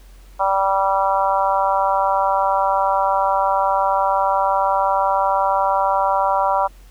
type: harmonic tone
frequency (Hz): 194.3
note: G3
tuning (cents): -15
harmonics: 3 / 4 / 5 / 6 / 7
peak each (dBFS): -22 / -20 / -19 / -24 / -26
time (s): 0.39-6.68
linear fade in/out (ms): 20
effects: added 45 Hz sine -41 dBFS peak until 6.9 s + pink hiss -53 dBFS RMS until 6.9 s